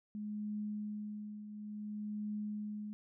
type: tone with tremolo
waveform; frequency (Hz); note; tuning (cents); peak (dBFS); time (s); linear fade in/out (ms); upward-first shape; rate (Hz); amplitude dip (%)
sine; 210; G#3; +19; -36; 0.15-2.93; 0; triangle; 0.57; 65
effects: none